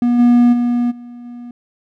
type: tone with level steps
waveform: triangle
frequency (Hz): 241.2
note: B3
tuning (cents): -41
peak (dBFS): -9 / -5 / -11 / -29 / -27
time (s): 0.02-1.51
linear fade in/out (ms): 2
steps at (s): 0.18 / 0.52 / 0.9 / 1.24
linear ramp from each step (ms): 20
effects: none